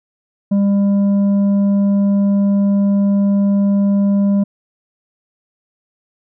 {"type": "tone with tanh clipping", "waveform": "sine", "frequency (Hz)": 200, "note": "G3", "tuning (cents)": 35, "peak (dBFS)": -12, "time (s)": [0.51, 4.44], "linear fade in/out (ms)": 10, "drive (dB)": 6, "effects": []}